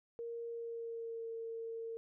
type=tone with pitch glide; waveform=sine; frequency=466.3 to 455.6 Hz; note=A#4 to A#4; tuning=+1 to -40 cents; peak=-40 dBFS; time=0.19-1.97 s; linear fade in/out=0 ms; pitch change=-41 cents; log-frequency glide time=0.48-1.3 s; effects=none